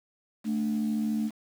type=tone pair together; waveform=sine; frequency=220 / 293.7 Hz; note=A3 / D4; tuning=0 / 0 cents; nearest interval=perfect fourth; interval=500 cents; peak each=-25 / -32 dBFS; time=0.44-1.31 s; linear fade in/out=50 ms; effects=tanh soft clip ceiling -21 dBFS + 8-bit